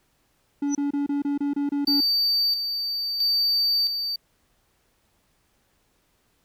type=tone bursts; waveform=triangle; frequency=285 Hz; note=C#4; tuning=48 cents sharp; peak=-20 dBFS; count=9; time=0.62-2.006 s; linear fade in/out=5 ms; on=130 ms; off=27 ms
type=tone with exponential growth; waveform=sine; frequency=5960 Hz; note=F#8; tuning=12 cents sharp; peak=-22 dBFS; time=0.67-0.75 s; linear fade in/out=2 ms; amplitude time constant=16 ms
type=tone with tremolo; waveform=triangle; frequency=4613 Hz; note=D8; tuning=32 cents flat; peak=-18 dBFS; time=1.87-4.16 s; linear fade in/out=5 ms; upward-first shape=square; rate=0.75 Hz; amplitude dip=50%
effects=pink hiss -67 dBFS RMS until 6.44 s